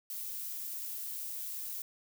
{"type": "noise", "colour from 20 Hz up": "violet", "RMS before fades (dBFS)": -40, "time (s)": [0.1, 1.82], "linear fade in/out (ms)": 2, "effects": []}